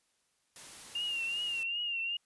white noise, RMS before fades -49 dBFS, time 0.56-1.63 s, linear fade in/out 0 ms
sine tone with vibrato, 2794 Hz, F7, in tune, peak -32 dBFS, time 0.95-2.17 s, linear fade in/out 5 ms, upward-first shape triangle, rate 2.6 Hz, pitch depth 74 cents each way
effects white hiss -75 dBFS RMS until 2.25 s + resampled to 24000 Hz

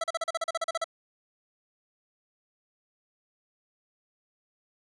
25% pulse tone bursts, 659.3 Hz, E5, in tune, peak -23 dBFS, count 13, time 0.01-0.843 s, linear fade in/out 5 ms, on 29 ms, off 38 ms, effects resampled to 22050 Hz

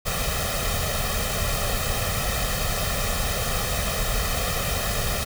pink noise with comb filter, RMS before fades -25 dBFS, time 0.05-5.25 s, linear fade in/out 20 ms, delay 1.6 ms, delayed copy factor +0.85, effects none

